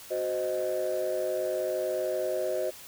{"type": "chord", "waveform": "sine", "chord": "C diminished", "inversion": "second", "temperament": "equal with one note detuned", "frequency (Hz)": [370, 521.7, 622.3], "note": ["Gb4", "C5", "Eb5"], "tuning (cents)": [0, -5, 0], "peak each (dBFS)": [-32, -30, -29], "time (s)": [0.1, 2.71], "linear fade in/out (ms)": 20, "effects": ["tanh soft clip ceiling -22 dBFS", "white hiss -47 dBFS RMS until 2.87 s"]}